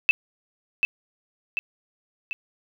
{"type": "tone with echo", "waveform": "sine", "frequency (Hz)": 2637, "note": "E7", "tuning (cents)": 0, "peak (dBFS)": -12, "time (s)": [0.09, 0.11], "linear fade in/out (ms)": 0, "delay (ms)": 740, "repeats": 3, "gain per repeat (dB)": -5, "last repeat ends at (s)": 2.33, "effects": []}